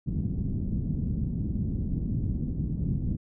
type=low-pass noise; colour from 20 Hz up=white; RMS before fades=-29 dBFS; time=0.06-3.17 s; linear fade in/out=20 ms; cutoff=210 Hz; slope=24 dB/octave; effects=none